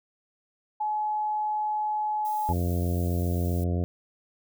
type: tone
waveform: sine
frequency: 850 Hz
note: G#5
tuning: 40 cents sharp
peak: -25 dBFS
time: 0.8-2.53 s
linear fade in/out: 10 ms
type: noise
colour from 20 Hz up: violet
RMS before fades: -44 dBFS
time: 2.25-3.64 s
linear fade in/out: 2 ms
type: harmonic tone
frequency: 87.6 Hz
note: F2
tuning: 6 cents sharp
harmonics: 1 / 2 / 3 / 4 / 5 / 6 / 7 / 8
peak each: -25 / -31 / -35 / -37 / -39 / -41 / -42 / -43 dBFS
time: 2.49-3.84 s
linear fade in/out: 0 ms
effects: none